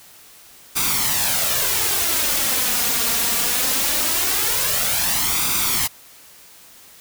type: noise with flanger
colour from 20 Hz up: white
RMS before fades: -20 dBFS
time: 0.75-5.88 s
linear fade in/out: 20 ms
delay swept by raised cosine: 0.83 to 4.33 ms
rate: 0.21 Hz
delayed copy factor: +0.6
effects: white hiss -46 dBFS RMS until 7 s